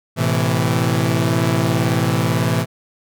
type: chord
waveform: sawtooth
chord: A minor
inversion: none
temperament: equal with one note detuned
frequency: 110 / 128.19 / 164.81 Hz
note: A2 / C3 / E3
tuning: 0 / -35 / 0 cents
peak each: -16 dBFS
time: 0.16-2.66 s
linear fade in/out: 50 ms
effects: none